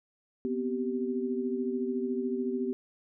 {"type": "tone cluster", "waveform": "sine", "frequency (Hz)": [245.3, 259.1, 387.3], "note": ["B3", "C4", "G4"], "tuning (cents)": [-12, -17, -21], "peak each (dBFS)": [-32, -36, -32], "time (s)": [0.45, 2.73], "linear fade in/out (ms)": 0, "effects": []}